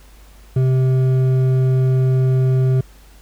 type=tone with hard clipping; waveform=triangle; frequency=130 Hz; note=C3; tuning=11 cents flat; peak=-14 dBFS; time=0.56-2.81 s; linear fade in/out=5 ms; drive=11 dB; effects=added 50 Hz sine -42 dBFS peak until 3.21 s + pink hiss -50 dBFS RMS until 3.21 s

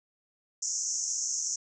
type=band-pass noise; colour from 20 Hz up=white; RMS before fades=-32 dBFS; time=0.62-1.56 s; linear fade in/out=5 ms; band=5600 to 7200 Hz; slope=96 dB/octave; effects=none

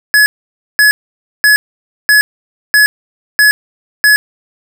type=tone bursts; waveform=square; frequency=1697 Hz; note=G#6; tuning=37 cents sharp; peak=-5 dBFS; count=7; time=0.14-4.16 s; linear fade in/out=0 ms; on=120 ms; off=530 ms; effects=none

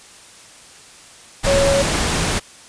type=tone in noise; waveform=sine; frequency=554.4 Hz; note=C#5; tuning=in tune; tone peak=-14 dBFS; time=1.46-1.83 s; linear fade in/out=20 ms; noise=pink; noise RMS=-19 dBFS; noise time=1.43-2.4 s; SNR=+2 dB; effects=white hiss -43 dBFS RMS until 2.68 s + resampled to 22050 Hz

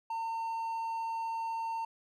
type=tone; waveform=triangle; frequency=908 Hz; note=A#5; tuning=46 cents flat; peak=-31 dBFS; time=0.1-1.85 s; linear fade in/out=5 ms; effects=none

